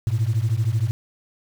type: beating tone pair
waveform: sine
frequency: 105 / 118 Hz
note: G#2 / A#2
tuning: +19 / +22 cents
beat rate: 13 Hz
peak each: -20 dBFS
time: 0.07-0.91 s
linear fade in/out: 0 ms
effects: tanh soft clip ceiling -14 dBFS + 7-bit